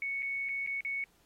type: tone with dropouts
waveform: sine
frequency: 2217 Hz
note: C#7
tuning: in tune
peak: -32 dBFS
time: 0.02-1.04 s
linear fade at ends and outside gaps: 1 ms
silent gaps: 0.223-0.228 / 0.488-0.491 / 0.664-0.673 / 0.807-0.849 s
effects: pink hiss -68 dBFS RMS until 1.25 s + AAC 48 kbps